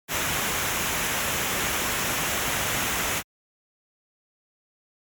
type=noise with comb filter; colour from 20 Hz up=pink; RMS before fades=-26 dBFS; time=0.08-3.23 s; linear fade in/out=50 ms; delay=0.22 ms; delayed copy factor=-0.5; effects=high-pass 60 Hz 12 dB/octave + MP3 96 kbps